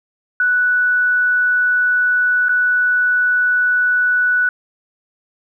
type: tone with dropouts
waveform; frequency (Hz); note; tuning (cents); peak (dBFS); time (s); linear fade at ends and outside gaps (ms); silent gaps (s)
sine; 1480; F#6; 0; -12; 0.4-4.49; 2; 2.485-2.492
effects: 9-bit